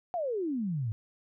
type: exponential sweep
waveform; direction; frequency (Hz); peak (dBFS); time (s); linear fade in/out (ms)
sine; down; 740 to 102.5; -29; 0.14-0.92; 0
effects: none

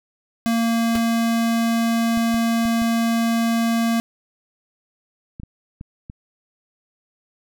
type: tone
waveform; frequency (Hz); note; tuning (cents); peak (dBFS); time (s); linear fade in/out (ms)
square; 230; A#3; -23; -18; 0.46-4; 0
type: noise with exponential decay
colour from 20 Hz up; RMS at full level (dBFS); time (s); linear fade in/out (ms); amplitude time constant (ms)
pink; -25; 0.95-1.04; 1; 19
type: clicks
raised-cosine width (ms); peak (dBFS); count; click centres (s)
5; -22; 8; 2.174 / 2.343 / 2.654 / 2.819 / 5.399 / 5.434 / 5.811 / 6.099
effects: none

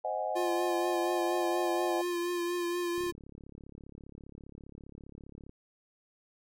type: chord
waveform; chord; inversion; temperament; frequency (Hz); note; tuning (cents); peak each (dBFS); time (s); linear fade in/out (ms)
sine; Ab dominant seventh; first; equal; 523.3 / 622.3 / 740 / 830.6; C5 / Eb5 / Gb5 / Ab5; 0 / 0 / 0 / 0; -38 / -35 / -35 / -37; 0.04-2.02; 10
type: tone with vibrato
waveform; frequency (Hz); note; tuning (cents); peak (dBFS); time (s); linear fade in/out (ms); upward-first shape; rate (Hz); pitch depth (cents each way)
square; 349.2; F4; 0; -31; 0.35-3.12; 20; triangle; 4.2; 29
type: click train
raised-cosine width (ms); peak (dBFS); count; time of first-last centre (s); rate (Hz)
3; -36; 89; 2.98-5.494; 35
effects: none

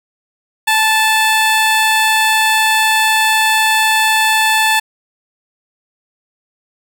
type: tone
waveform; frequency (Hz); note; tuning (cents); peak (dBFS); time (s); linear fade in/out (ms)
15% pulse; 876; A5; -8; -4; 0.67-4.8; 10
effects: none

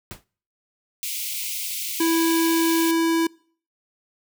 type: noise with exponential decay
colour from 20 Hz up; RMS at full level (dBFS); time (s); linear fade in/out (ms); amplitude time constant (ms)
pink; -32; 0.11-0.24; 0; 28
type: high-pass noise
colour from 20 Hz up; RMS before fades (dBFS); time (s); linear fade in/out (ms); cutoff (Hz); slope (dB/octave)
white; -29; 1.03-2.91; 0; 2100; 96
type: tone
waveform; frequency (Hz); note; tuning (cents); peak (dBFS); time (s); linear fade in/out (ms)
square; 329.6; E4; 0; -19; 2-3.27; 5
effects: noise-tail reverb RT60 0.5 s tail -25 dB re dry

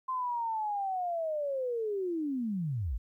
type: linear sweep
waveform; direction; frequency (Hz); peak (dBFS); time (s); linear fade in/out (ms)
sine; down; 1046.5 to 45.87; -30; 0.08-2.98; 10
effects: 12-bit

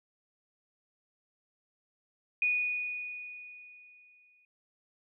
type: tone with exponential decay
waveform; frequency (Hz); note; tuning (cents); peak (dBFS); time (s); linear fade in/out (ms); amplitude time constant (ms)
sine; 2468; D#7; -15; -24; 2.42-4.45; 2; 440
effects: none

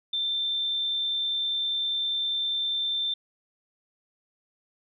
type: tone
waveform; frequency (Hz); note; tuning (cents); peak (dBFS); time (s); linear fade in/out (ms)
sine; 3565; A7; +22; -25; 0.13-3.14; 5
effects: none

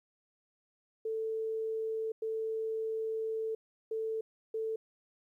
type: tone bursts at uneven times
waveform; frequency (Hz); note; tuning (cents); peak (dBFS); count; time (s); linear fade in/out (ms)
sine; 443.1; A4; +12; -32; 4; 1.05-2.12 / 2.22-3.55 / 3.91-4.21 / 4.54-4.76; 5
effects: 12-bit

